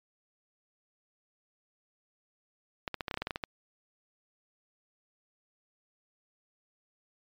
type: clicks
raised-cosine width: 0.3 ms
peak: -17 dBFS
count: 12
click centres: 2.878 / 2.943 / 3.008 / 3.082 / 3.112 / 3.142 / 3.174 / 3.22 / 3.271 / 3.308 / 3.359 / 3.438 s
effects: MP3 96 kbps